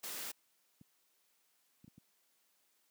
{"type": "noise", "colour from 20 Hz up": "white", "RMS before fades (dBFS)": -43, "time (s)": [0.03, 0.32], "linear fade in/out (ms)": 10}
{"type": "clicks", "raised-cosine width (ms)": 5, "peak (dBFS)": -38, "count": 4, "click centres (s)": [0.813, 1.844, 1.879, 1.98]}
{"effects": ["white hiss -75 dBFS RMS until 2.9 s", "high-pass 200 Hz 12 dB/octave"]}